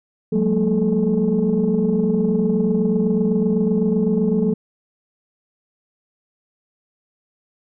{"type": "tone cluster", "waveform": "sine", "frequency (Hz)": [178.7, 198.4, 226.4, 433.4], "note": ["F3", "G3", "A3", "A4"], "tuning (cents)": [40, 21, 50, -26], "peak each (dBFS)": -20, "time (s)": [0.32, 4.54], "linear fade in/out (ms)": 10, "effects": ["tanh soft clip ceiling -9 dBFS"]}